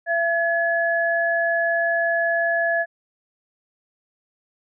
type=tone pair together; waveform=sine; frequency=674.6 / 1700 Hz; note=E5 / G#6; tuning=+40 / +40 cents; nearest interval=octave + major third; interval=1600 cents; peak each=-21 dBFS; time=0.06-2.86 s; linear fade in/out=50 ms; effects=none

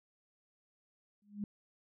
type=tone with exponential growth; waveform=sine; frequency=205.5 Hz; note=G#3; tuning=18 cents flat; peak=-32 dBFS; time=1.22-1.44 s; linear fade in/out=2 ms; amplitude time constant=46 ms; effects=none

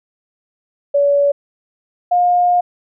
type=tone pair in turn; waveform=sine; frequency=569 / 711.3 Hz; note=C#5 / F5; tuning=+45 / +32 cents; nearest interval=major third; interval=387 cents; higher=second; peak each=-10 dBFS; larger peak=neither; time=0.94-1.32 / 2.11-2.61 s; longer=second; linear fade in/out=10 ms; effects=none

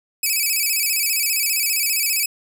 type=tone with vibrato; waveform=5% pulse; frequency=2430 Hz; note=D#7; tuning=42 cents flat; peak=-9 dBFS; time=0.23-2.26 s; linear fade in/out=5 ms; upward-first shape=square; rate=15 Hz; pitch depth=89 cents each way; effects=none

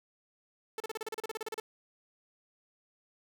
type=tone bursts; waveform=sawtooth; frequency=440 Hz; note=A4; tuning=in tune; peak=-31 dBFS; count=15; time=0.78-1.6 s; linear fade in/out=2 ms; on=22 ms; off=35 ms; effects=none

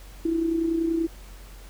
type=tone with amplitude modulation; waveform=sine; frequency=329.6 Hz; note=E4; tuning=in tune; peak=-19 dBFS; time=0.25-1.07 s; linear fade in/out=5 ms; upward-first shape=sine; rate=30.4 Hz; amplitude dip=55%; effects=added 46 Hz sine -42 dBFS peak until 1.69 s + pink hiss -50 dBFS RMS until 1.69 s

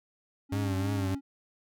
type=tone; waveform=triangle; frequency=277.2 Hz; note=C#4; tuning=in tune; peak=-31 dBFS; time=0.49-1.21 s; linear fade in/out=50 ms
type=tone with vibrato; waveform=40% pulse; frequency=99.5 Hz; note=G2; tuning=26 cents sharp; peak=-28 dBFS; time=0.52-1.15 s; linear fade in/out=5 ms; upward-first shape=triangle; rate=3.1 Hz; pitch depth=80 cents each way
effects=none

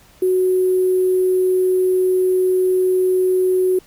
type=tone with sample-and-hold; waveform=sine; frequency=370 Hz; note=F#4; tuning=in tune; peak=-13 dBFS; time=0.22-3.79 s; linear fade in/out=5 ms; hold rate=11025 Hz; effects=pink hiss -50 dBFS RMS until 3.86 s

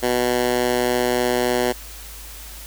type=tone with high-pass filter; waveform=10% pulse; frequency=123.47 Hz; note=B2; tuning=in tune; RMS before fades=-20 dBFS; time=0.02-1.73 s; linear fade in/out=20 ms; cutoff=320 Hz; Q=1.1; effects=added 52 Hz sine -38 dBFS peak until 2.66 s + white hiss -39 dBFS RMS until 2.66 s

